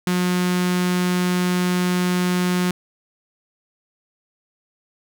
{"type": "tone with notch filter", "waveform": "sawtooth", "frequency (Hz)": 180, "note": "F#3", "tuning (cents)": -47, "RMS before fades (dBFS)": -20, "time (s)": [0.07, 2.71], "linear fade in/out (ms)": 2, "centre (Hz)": 600, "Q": 1.3, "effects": []}